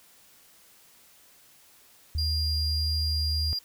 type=tone with vibrato; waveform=sine; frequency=77.78 Hz; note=D#2; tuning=in tune; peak=-25 dBFS; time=2.15-3.53 s; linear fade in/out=0 ms; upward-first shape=sine; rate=1.6 Hz; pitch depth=13 cents each way
type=tone; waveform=triangle; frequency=4800 Hz; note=D8; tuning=37 cents sharp; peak=-26 dBFS; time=2.18-3.59 s; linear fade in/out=5 ms
effects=tanh soft clip ceiling -19 dBFS + white hiss -57 dBFS RMS until 3.64 s